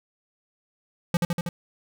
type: tone with echo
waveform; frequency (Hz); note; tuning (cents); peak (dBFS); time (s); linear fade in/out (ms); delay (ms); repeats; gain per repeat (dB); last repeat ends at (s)
square; 172.8; F3; -18; -19; 1.14-1.17; 2; 80; 4; -2; 1.49
effects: none